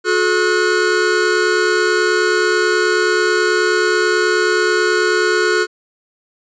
square tone cluster, 361.4 / 430.7 / 1456 Hz, F#4 / A4 / F#6, -41 / -37 / -28 cents, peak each -18 dBFS, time 0.04-5.67 s, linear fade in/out 50 ms, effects resampled to 16000 Hz

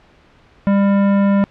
sine tone with tanh clipping, 199.2 Hz, G3, 28 cents sharp, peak -13 dBFS, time 0.67-1.44 s, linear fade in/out 0 ms, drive 17 dB, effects pink hiss -50 dBFS RMS until 1.5 s + low-pass 3000 Hz 12 dB/octave

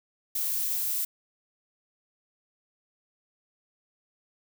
violet noise, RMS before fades -29 dBFS, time 0.35-1.05 s, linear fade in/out 5 ms, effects none

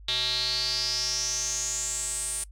square tone with band-pass filter sweep, 125.6 Hz, B2, 30 cents sharp, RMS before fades -29 dBFS, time 0.08-2.44 s, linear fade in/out 5 ms, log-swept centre 3700 to 9100 Hz, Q 7.9, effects noise-tail reverb RT60 0.1 s tail -21 dB re dry + added 50 Hz sine -44 dBFS peak until 2.51 s

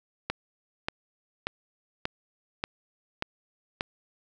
click train, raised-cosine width 0.3 ms, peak -12 dBFS, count 7, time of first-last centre 0.3-3.809 s, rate 1.71 Hz, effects none

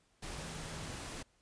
sine tone in noise, 159.8 Hz, D#3, 47 cents sharp, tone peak -48 dBFS, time 0.38-0.88 s, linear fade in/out 10 ms, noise pink, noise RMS -44 dBFS, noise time 0.22-1.23 s, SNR -7 dB, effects pink hiss -72 dBFS RMS until 1.41 s + resampled to 22050 Hz

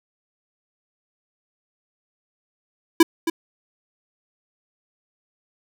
square tone with echo, 330.8 Hz, E4, 6 cents sharp, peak -8 dBFS, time 3-3.03 s, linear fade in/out 5 ms, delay 270 ms, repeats 1, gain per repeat -12 dB, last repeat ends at 3.3 s, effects none

